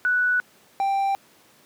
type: tone pair in turn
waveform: sine / triangle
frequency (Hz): 1480 / 786.3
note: F#6 / G5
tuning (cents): 0 / +5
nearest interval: major seventh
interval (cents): 1095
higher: first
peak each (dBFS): -18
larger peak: neither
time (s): 0.05-0.4 / 0.8-1.15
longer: neither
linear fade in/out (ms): 0
effects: pink hiss -55 dBFS RMS until 1.65 s + high-pass 200 Hz 12 dB/octave